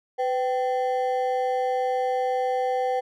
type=ring-modulated tone; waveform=triangle; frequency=639 Hz; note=D#5; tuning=46 cents sharp; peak=-17 dBFS; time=0.18-3.01 s; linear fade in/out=20 ms; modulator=136 Hz; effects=none